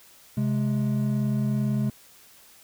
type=tone pair together; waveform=triangle; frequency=132.19 / 210 Hz; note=C3 / G#3; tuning=+18 / +19 cents; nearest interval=minor sixth; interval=801 cents; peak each=-23 dBFS; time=0.37-1.9 s; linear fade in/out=5 ms; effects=white hiss -53 dBFS RMS until 2.63 s